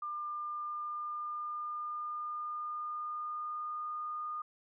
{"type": "tone with pitch glide", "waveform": "sine", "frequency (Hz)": [1198, 1221.8], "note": ["D6", "D#6"], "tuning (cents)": [34, -32], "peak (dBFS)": -36, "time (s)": [0.02, 4.42], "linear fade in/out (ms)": 5, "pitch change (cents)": 34, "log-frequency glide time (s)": [0.14, 3.85], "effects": []}